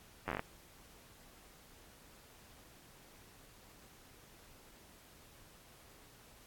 slowing click train, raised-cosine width 0.5 ms, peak -21 dBFS, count 8, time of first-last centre 0.28-0.394 s, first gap 10 ms, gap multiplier 1.16, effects pink hiss -60 dBFS RMS until 6.46 s + AAC 64 kbps

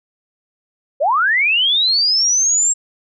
sine linear sweep, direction up, 512 to 7600 Hz, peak -12 dBFS, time 1-2.74 s, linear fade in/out 20 ms, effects none

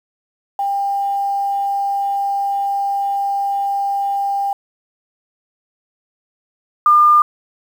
sine tone pair in turn, 797 / 1203.8 Hz, G5 / D6, +28 / +42 cents, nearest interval perfect fifth, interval 714 cents, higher second, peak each -16 / -7 dBFS, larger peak second, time 0.59-4.53 / 6.86-7.22 s, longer first, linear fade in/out 2 ms, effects 7-bit

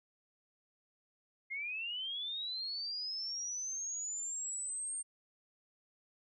sine linear sweep, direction up, 2100 to 8730 Hz, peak -37 dBFS, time 1.5-5.03 s, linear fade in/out 20 ms, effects none

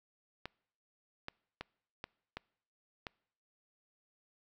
clicks, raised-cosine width 0.3 ms, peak -24 dBFS, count 6, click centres 0.456 / 1.284 / 1.61 / 2.041 / 2.37 / 3.068 s, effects noise-tail reverb RT60 0.7 s tail -26 dB re dry

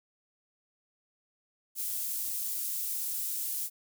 pink high-pass noise, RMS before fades -34 dBFS, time 1.75-3.7 s, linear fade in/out 50 ms, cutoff 12000 Hz, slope 12 dB/octave, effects none

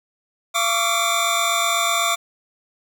25% pulse tone cluster, 684 / 1128 / 1176 / 3600 Hz, F5 / C#6 / D6 / A7, -36 / +30 / +2 / +39 cents, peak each -20 dBFS, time 0.54-2.16 s, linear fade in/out 20 ms, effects none

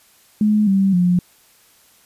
sine tone with pitch steps, 211.7 / 194.13 / 178.02 Hz, G#3 / G3 / F3, +33 / -17 / +33 cents, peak -12 dBFS, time 0.41-1.19 s, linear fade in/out 2 ms, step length 260 ms, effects white hiss -53 dBFS RMS until 2.05 s + resampled to 32000 Hz

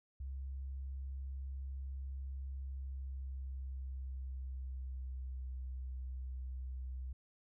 sine tone with pitch glide, 67 to 64.12 Hz, C2 to C2, +42 to -34 cents, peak -40 dBFS, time 0.2-7.13 s, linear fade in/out 5 ms, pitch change -76 cents, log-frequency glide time 2.54-5.45 s, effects none

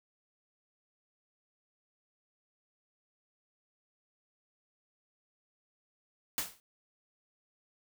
white noise with exponential decay, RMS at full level -30 dBFS, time 6.38-6.6 s, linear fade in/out 0 ms, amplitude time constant 47 ms, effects none

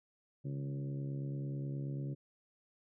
harmonic tone with a mistuned harmonic, 69.3 Hz, C#2, in tune, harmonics 2 / 3 / 4 / 5 / 6 / 7 / 8, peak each -37 / -50 / -47 / -50 / -57 / -60 / -57 dBFS, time 0.44-2.15 s, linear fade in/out 20 ms, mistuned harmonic 2, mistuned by +18 cents, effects none

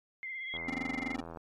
sine tone with vibrato, 2086 Hz, C7, 6 cents flat, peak -37 dBFS, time 0.23-1.15 s, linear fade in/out 0 ms, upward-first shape triangle, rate 17 Hz, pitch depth 51 cents each way
sine tone with exponential growth, 3311 Hz, G#7, 6 cents flat, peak -35 dBFS, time 0.24-0.57 s, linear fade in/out 1 ms, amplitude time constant 70 ms
click train, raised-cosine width 1 ms, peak -30 dBFS, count 70, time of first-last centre 0.54-1.372 s, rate 82.9 Hz
square tone bursts, 261.6 Hz, C4, in tune, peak -32 dBFS, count 13, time 0.68-1.205 s, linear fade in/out 5 ms, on 21 ms, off 21 ms
effects low-pass 6000 Hz 12 dB/octave + MP3 96 kbps

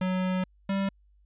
square tone pair in turn, 185 / 195.61 Hz, F#3 / G3, 0 / -3 cents, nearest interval minor second, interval 97 cents, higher second, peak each -26 dBFS, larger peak neither, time 0.01-0.44 / 0.69-0.89 s, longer first, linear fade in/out 5 ms, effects added 50 Hz sine -58 dBFS peak until 1.25 s + resampled to 8000 Hz

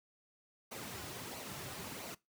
pink noise with flanger, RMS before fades -45 dBFS, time 0.71-2.15 s, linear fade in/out 10 ms, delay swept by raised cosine 0.57 to 4.47 ms, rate 1.5 Hz, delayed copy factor -0.5, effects noise-tail reverb RT60 0.2 s tail -21 dB re dry + high-pass 100 Hz 12 dB/octave

